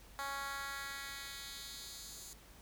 10% pulse tone with high-pass filter sweep, 277.2 Hz, C#4, in tune, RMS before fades -45 dBFS, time 0.19-2.33 s, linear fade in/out 0 ms, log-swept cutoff 910 to 6600 Hz, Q 1.3, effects added 50 Hz sine -60 dBFS peak until 2.61 s + pink hiss -60 dBFS RMS until 2.61 s

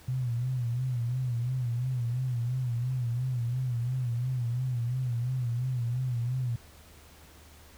sine tone with vibrato, 123.47 Hz, B2, in tune, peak -27 dBFS, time 0.08-6.56 s, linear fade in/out 5 ms, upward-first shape sine, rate 2.9 Hz, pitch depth 91 cents each way, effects added 76 Hz sine -55 dBFS peak until 7.77 s + pink hiss -55 dBFS RMS until 7.77 s

